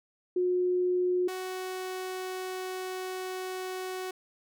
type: tone pair in turn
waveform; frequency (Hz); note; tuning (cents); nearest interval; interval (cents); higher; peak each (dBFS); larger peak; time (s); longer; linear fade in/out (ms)
sine / sawtooth; 361.4 / 371.8; F#4 / F#4; -41 / +8; unison; 49; second; -24 / -30; first; 0.36-1.28 / 1.28-4.11; second; 5
effects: none